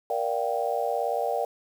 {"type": "chord", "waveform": "sine", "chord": "G minor seventh", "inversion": "first", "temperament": "just", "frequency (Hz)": [470.4, 588, 705.6, 784], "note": ["Bb4", "D5", "F5", "G5"], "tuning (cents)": [16, 2, 18, 0], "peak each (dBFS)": -30, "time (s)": [0.1, 1.45], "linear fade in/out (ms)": 2, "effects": ["8-bit"]}